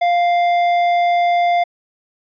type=tone with tanh clipping; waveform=triangle; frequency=698.5 Hz; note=F5; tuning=in tune; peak=-14 dBFS; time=0.01-1.64 s; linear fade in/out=10 ms; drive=14 dB; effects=resampled to 11025 Hz